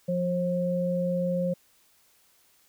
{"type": "tone pair together", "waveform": "sine", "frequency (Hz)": [176.5, 535], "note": ["F3", "C5"], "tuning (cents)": [19, 38], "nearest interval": "octave + perfect fifth", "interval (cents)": 1919, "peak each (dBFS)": -27, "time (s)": [0.08, 1.54], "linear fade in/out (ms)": 10, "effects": ["white hiss -63 dBFS RMS until 2.68 s"]}